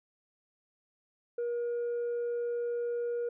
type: tone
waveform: sine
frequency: 476.4 Hz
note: A#4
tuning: 38 cents sharp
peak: -28 dBFS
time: 1.38-3.29 s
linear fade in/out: 5 ms
effects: tanh soft clip ceiling -29 dBFS